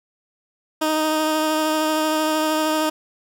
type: tone with vibrato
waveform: 15% pulse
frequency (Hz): 311.1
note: D#4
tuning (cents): 0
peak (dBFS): -12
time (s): 0.81-2.9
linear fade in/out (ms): 10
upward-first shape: sine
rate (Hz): 13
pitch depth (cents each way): 14
effects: none